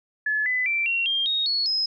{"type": "tone with pitch steps", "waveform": "sine", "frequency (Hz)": [1716, 2006, 2344, 2740, 3202, 3743, 4374, 5113], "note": ["A6", "B6", "D7", "F7", "G7", "A#7", "C#8", "D#8"], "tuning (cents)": [-44, 26, -4, -34, 36, 6, -24, 46], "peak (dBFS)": -21, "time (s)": [0.26, 1.86], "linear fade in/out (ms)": 5, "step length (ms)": 200, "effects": []}